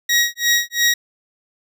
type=tone with tremolo; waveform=20% pulse; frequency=1898 Hz; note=A#6; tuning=31 cents sharp; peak=-7 dBFS; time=0.09-0.94 s; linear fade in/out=5 ms; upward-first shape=sine; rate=2.9 Hz; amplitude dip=100%; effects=none